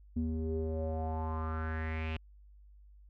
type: tone with low-pass filter sweep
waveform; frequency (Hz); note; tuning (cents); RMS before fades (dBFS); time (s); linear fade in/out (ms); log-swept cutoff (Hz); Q
square; 79.6; D#2; +40; -35; 0.16-2.17; 5; 250 to 2800; 5.1
effects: added 50 Hz sine -54 dBFS peak until 3.09 s